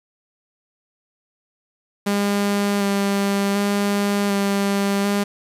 sawtooth tone with vibrato, 200.8 Hz, G3, 42 cents sharp, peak -14 dBFS, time 2.06-5.24 s, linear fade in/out 10 ms, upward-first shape square, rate 0.67 Hz, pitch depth 13 cents each way, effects resampled to 32000 Hz + 7-bit

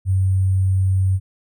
sine tone with sample-and-hold, 94.7 Hz, F#2, 41 cents sharp, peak -14 dBFS, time 0.05-1.2 s, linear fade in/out 50 ms, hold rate 8820 Hz, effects none

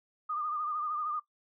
sine tone with vibrato, 1215 Hz, D#6, 42 cents flat, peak -31 dBFS, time 0.29-1.2 s, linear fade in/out 10 ms, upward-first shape triangle, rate 13 Hz, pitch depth 65 cents each way, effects noise-tail reverb RT60 0.1 s tail -18 dB re dry

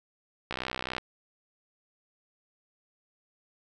click train, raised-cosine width 0.3 ms, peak -16 dBFS, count 31, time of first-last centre 0.51-0.982 s, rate 63.6 Hz, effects none

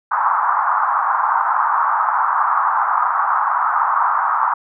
white band-pass noise, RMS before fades -17 dBFS, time 0.11-4.54 s, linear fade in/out 10 ms, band 850 to 1300 Hz, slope 48 dB/octave, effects none

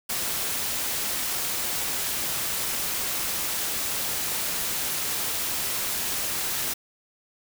white noise with amplitude modulation, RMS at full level -27 dBFS, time 0.09-6.74 s, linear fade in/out 10 ms, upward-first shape sine, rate 294 Hz, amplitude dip 25%, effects none

